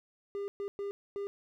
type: tone bursts at uneven times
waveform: triangle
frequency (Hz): 401.5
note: G4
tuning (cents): +41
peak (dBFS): -32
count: 4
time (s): 0.35-0.48 / 0.6-0.68 / 0.79-0.91 / 1.16-1.27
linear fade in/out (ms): 0
effects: none